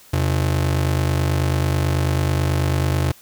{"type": "ring-modulated tone", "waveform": "45% pulse", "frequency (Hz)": 107.2, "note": "A2", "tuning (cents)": -45, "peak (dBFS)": -14, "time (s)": [0.13, 3.12], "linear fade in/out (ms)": 5, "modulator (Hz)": 24.6, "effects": ["white hiss -48 dBFS RMS until 3.21 s"]}